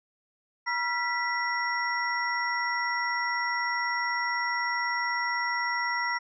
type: tone cluster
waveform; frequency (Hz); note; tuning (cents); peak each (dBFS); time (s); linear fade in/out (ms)
sine; 960 / 1365 / 1966 / 5550; B5 / F6 / B6 / F8; -49 / -40 / -8 / -12; -31 / -34 / -29 / -37; 0.66-6.19; 20
effects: none